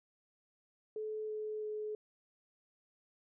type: tone with pitch steps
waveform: sine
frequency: 431.5 / 428.8 / 426.1 Hz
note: A4 / A4 / G#4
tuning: -34 / -45 / +44 cents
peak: -37 dBFS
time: 0.96-1.95 s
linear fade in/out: 2 ms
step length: 330 ms
effects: none